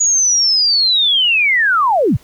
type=linear sweep; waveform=sine; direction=down; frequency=6830 to 73.42 Hz; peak=-10 dBFS; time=0-2.17 s; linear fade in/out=10 ms; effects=pink hiss -48 dBFS RMS until 2.23 s